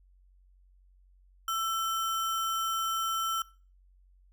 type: tone with sample-and-hold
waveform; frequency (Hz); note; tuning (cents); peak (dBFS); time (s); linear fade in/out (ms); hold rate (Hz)
sine; 1333; E6; +19; -28; 1.48-3.42; 2; 4410
effects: noise-tail reverb RT60 0.4 s tail -22 dB re dry + added 46 Hz sine -58 dBFS peak until 4.32 s